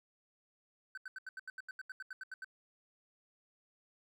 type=tone bursts; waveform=triangle; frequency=1528 Hz; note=G6; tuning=45 cents flat; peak=-40 dBFS; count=15; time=0.95-2.445 s; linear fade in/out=2 ms; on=25 ms; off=80 ms; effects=none